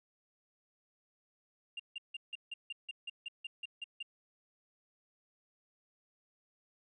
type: tone bursts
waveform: sine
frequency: 2794 Hz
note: F7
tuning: in tune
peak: -37 dBFS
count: 13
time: 1.77-4.028 s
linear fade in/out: 5 ms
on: 26 ms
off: 160 ms
effects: tanh soft clip ceiling -36 dBFS